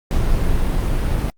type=noise; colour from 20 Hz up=brown; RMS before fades=-17 dBFS; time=0.11-1.3 s; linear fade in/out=0 ms; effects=Opus 48 kbps